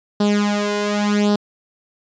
sawtooth tone with flanger, 206.5 Hz, G#3, 10 cents flat, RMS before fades -18 dBFS, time 0.2-1.36 s, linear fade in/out 5 ms, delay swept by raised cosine 0.22 to 2.02 ms, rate 0.89 Hz, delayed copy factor +0.8, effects resampled to 16000 Hz

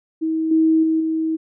sine tone with level steps, 320 Hz, D#4, 49 cents sharp, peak -18 / -12 / -15 / -18 dBFS, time 0.21-1.37 s, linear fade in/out 20 ms, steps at 0.51 / 0.83 / 1 s, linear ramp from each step 5 ms, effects none

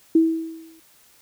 sine tone with exponential decay, 325 Hz, E4, 24 cents flat, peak -10 dBFS, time 0.15-0.8 s, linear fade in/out 5 ms, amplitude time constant 140 ms, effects white hiss -55 dBFS RMS until 1.21 s

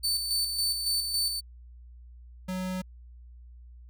sawtooth tone with tremolo, 4529 Hz, C#8, 36 cents sharp, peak -22 dBFS, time 0.03-1.41 s, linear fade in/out 20 ms, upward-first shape square, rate 3.6 Hz, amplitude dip 45%
square tone, 185 Hz, F#3, in tune, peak -31 dBFS, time 2.48-2.82 s, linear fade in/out 10 ms
effects added 60 Hz sine -46 dBFS peak until 3.89 s

